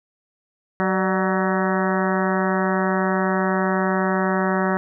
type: harmonic tone with a mistuned harmonic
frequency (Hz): 188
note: F#3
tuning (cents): +28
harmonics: 1 / 2 / 3 / 4 / 5 / 6 / 7 / 8 / 9 / 10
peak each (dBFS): -22 / -25 / -27 / -28 / -29 / -30 / -30 / -31 / -32 / -32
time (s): 0.8-4.77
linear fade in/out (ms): 0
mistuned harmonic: 3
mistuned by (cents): +64
effects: none